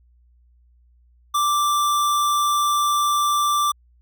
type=tone; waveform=square; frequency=1174.7 Hz; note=D6; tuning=in tune; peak=-18 dBFS; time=1.34-3.72 s; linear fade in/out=10 ms; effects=added 60 Hz sine -53 dBFS peak until 4.01 s